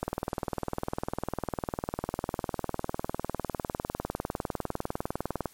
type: click train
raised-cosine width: 1 ms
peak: -15 dBFS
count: 109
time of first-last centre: 0.03-5.457 s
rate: 19.9 Hz
effects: white hiss -57 dBFS RMS until 5.53 s + MP3 64 kbps